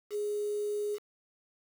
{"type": "tone with quantisation", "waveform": "sine", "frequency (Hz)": 415.3, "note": "G#4", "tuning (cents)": 0, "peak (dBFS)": -30, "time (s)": [0.1, 0.99], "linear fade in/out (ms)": 50, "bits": 8, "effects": []}